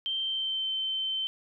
sine tone with pitch glide, 3136 to 3091 Hz, G7 to G7, 0 to -25 cents, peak -28 dBFS, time 0.06-1.27 s, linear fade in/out 0 ms, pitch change -25 cents, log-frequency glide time 0.19-0.69 s, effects none

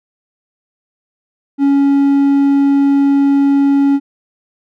triangle tone, 279.1 Hz, C#4, 12 cents sharp, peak -6 dBFS, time 1.58-4 s, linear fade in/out 50 ms, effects none

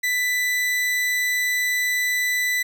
40% pulse tone, 1988 Hz, B6, 11 cents sharp, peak -19 dBFS, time 0.03-2.63 s, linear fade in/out 10 ms, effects none

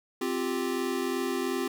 square chord, C suspended fourth, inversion none, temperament equal, 261.6 / 349.2 / 392 Hz, C4 / F4 / G4, 0 / 0 / 0 cents, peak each -33 dBFS, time 0.21-1.68 s, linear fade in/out 5 ms, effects none

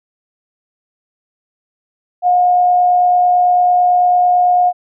sine tone with amplitude modulation, 718 Hz, F5, 48 cents sharp, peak -7 dBFS, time 2.22-4.73 s, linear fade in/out 50 ms, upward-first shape sine, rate 69 Hz, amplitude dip 25%, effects none

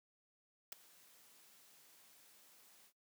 white noise with ADSR envelope, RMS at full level -42 dBFS, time 0.72-2.93 s, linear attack 4 ms, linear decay 9 ms, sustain -23 dB, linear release 71 ms, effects noise-tail reverb RT60 0.2 s tail -25 dB re dry + high-pass 150 Hz 12 dB/octave

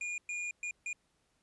square tone bursts at uneven times, 2429 Hz, D#7, 42 cents flat, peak -36 dBFS, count 4, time 0.01-0.18 / 0.29-0.51 / 0.63-0.71 / 0.86-0.93 s, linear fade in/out 2 ms, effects pink hiss -75 dBFS RMS until 1.42 s + resampled to 24000 Hz

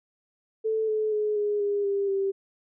sine tone with pitch steps, 440 / 431.4 / 423.1 / 414.8 / 406.8 / 398.8 / 391.1 Hz, A4 / A4 / G#4 / G#4 / G#4 / G4 / G4, 0 / -34 / +32 / -2 / -36 / +30 / -4 cents, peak -23 dBFS, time 0.64-2.32 s, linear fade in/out 20 ms, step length 240 ms, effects none

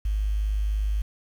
sine tone with quantisation, 51.7 Hz, G#1, 7 cents flat, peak -22 dBFS, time 0.05-1.02 s, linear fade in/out 5 ms, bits 8, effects none

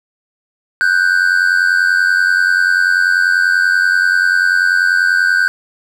triangle tone pair together, 1480 / 1570.3 Hz, F#6 / G6, 0 / +3 cents, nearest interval minor second, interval 103 cents, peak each -11 dBFS, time 0.81-5.48 s, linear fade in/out 0 ms, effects none

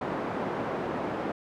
pink band-pass noise, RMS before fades -32 dBFS, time 0.01-1.32 s, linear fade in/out 5 ms, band 220 to 1100 Hz, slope 12 dB/octave, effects none

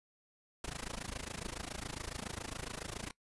pink noise with amplitude modulation, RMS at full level -39 dBFS, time 0.64-3.11 s, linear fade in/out 2 ms, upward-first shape sine, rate 27.2 Hz, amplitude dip 95%, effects noise-tail reverb RT60 0.1 s tail -21 dB re dry + resampled to 24000 Hz

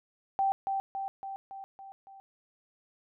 sine tone with echo, 780 Hz, G5, 9 cents flat, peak -24 dBFS, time 0.39-0.52 s, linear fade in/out 0 ms, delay 280 ms, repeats 6, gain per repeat -4 dB, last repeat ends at 2.2 s, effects none

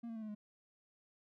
triangle tone with pitch steps, 233.6 / 227.2 / 221 / 215 / 209.1 Hz, A#3 / A#3 / A3 / A3 / G#3, +4 / -44 / +8 / -40 / +12 cents, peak -40 dBFS, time 0.03-0.35 s, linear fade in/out 10 ms, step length 64 ms, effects none

